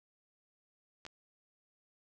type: clicks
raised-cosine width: 0.2 ms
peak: -28 / -30 dBFS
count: 2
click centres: 1.052 / 1.065 s
effects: none